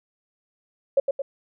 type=tone with echo; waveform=sine; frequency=550 Hz; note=C#5; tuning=14 cents flat; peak=-14 dBFS; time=0.97-1 s; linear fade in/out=5 ms; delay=110 ms; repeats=2; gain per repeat=-5 dB; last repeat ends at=1.22 s; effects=none